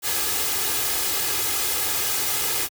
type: noise with comb filter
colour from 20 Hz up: white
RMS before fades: -24 dBFS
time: 0.02-2.69 s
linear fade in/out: 50 ms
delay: 2.4 ms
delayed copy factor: +0.65
effects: high-pass 60 Hz 12 dB/octave